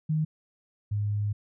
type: tone pair in turn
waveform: sine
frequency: 155.56 / 103.62 Hz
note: D#3 / G#2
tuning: 0 / -3 cents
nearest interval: perfect fifth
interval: 703 cents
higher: first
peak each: -23 / -25 dBFS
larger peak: first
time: 0.09-0.25 / 0.91-1.33 s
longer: second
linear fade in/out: 10 ms
effects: none